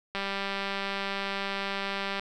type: click train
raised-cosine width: 0.3 ms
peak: -16 dBFS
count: 404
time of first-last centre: 0.15-2.196 s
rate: 197 Hz
effects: none